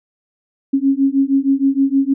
sine beating tone pair, 270 / 276.4 Hz, C#4 / C#4, -45 / -5 cents, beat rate 6.4 Hz, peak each -15 dBFS, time 0.73-2.14 s, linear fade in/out 10 ms, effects none

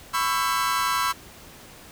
40% pulse chord, C# half-diminished seventh, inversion third, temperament just, 997.9 / 1108.7 / 1330.5 / 1596.6 Hz, B5 / C#6 / E6 / G6, +18 / 0 / +16 / +31 cents, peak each -26 / -26 / -26 / -31 dBFS, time 0.13-1.13 s, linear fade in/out 20 ms, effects pink hiss -46 dBFS RMS until 1.91 s

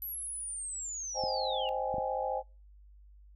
sine linear sweep, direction down, 11920 to 2760 Hz, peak -36 dBFS, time 0.02-1.69 s, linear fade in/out 0 ms
sine chord, Ab major seventh, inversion first, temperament equal with one note detuned, 523.3 / 622.3 / 784 / 838.3 Hz, C5 / Eb5 / G5 / Ab5, 0 / 0 / 0 / +16 cents, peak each -35 / -38 / -36 / -36 dBFS, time 1.14-2.43 s, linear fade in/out 50 ms
clicks, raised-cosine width 3 ms, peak -29 dBFS, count 3, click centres 1.238 / 1.942 / 1.983 s
effects noise-tail reverb RT60 0.3 s tail -23 dB re dry + added 50 Hz sine -53 dBFS peak until 3.35 s

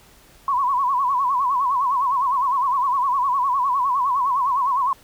sine tone with vibrato, 1047 Hz, C6, 1 cent sharp, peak -17 dBFS, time 0.48-4.93 s, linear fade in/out 2 ms, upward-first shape sine, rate 9.8 Hz, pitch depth 130 cents each way, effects pink hiss -51 dBFS RMS until 5.03 s

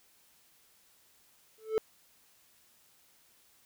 triangle tone with exponential growth, 438.3 Hz, A4, 7 cents flat, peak -20 dBFS, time 1.58-1.78 s, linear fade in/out 0 ms, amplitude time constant 43 ms, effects white hiss -65 dBFS RMS until 3.65 s

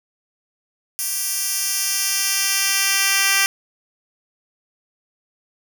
10% pulse tone with high-pass filter sweep, 392 Hz, G4, in tune, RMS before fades -20 dBFS, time 0.99-3.46 s, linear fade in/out 0 ms, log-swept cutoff 8400 to 2300 Hz, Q 0.76, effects none

